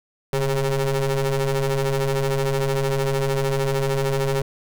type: ring-modulated tone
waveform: 30% pulse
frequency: 134.2 Hz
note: C3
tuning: 44 cents sharp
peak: -14 dBFS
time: 0.33-4.42 s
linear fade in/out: 2 ms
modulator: 275 Hz
effects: none